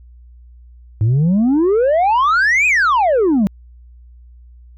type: exponential two-way sweep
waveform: sine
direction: up then down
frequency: 102.5 to 2558 to 185.5 Hz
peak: -8 dBFS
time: 1.01-3.47 s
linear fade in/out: 0 ms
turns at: 2.67 s
effects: tanh soft clip ceiling -10 dBFS + added 60 Hz sine -39 dBFS peak until 4.77 s